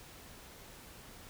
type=silence; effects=pink hiss -53 dBFS RMS until 1.29 s